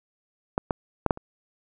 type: clicks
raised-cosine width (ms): 1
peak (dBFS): -9 / -10 / -6 / -6 / -24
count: 5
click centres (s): 0.579 / 0.708 / 1.063 / 1.108 / 1.174
effects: none